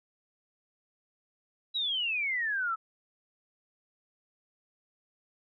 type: exponential sweep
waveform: sine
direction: down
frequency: 3951 to 1285 Hz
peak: -28 dBFS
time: 1.74-2.76 s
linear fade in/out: 20 ms
effects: none